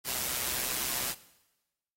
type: noise with amplitude modulation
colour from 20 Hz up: white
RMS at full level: -30 dBFS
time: 0.04-1.15 s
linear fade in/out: 50 ms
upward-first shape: sine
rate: 127 Hz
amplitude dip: 60%
effects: noise-tail reverb RT60 1.0 s tail -18 dB re dry + AAC 48 kbps